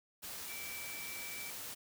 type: tone in noise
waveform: sine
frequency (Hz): 2318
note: D7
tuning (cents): -23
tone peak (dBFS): -46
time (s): 0.48-1.51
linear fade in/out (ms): 20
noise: white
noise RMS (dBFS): -45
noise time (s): 0.22-1.75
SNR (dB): -4
effects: none